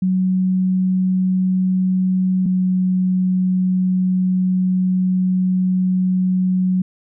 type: tone pair in turn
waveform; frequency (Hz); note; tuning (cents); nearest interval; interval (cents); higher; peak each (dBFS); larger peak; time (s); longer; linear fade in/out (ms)
sine; 185.8 / 184.62; F#3 / F#3; +7 / -4; unison; 11; first; -14; neither; 0.02-2.46 / 2.46-6.82; second; 5
effects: none